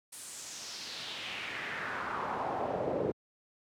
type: noise with band-pass filter sweep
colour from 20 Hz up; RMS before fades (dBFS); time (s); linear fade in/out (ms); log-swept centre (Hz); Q
brown; -37; 0.12-3.12; 10; 9900 to 440; 2.5
effects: high-pass 100 Hz 12 dB/octave